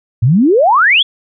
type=exponential sweep; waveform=sine; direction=up; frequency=105.4 to 3520 Hz; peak=-6 dBFS; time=0.22-1.03 s; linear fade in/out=10 ms; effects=none